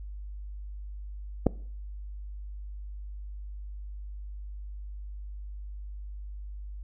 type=clicks; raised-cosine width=2 ms; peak=-22 / -7 dBFS; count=2; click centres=1.463 / 1.467 s; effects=noise-tail reverb RT60 0.5 s tail -21 dB re dry + added 50 Hz sine -37 dBFS peak until 6.83 s